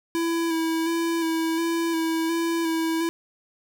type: tone with vibrato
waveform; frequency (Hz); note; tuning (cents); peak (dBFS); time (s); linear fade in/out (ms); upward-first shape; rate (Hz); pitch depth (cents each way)
square; 329.6; E4; 0; -23; 0.15-3.09; 0; square; 1.4; 21
effects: 10-bit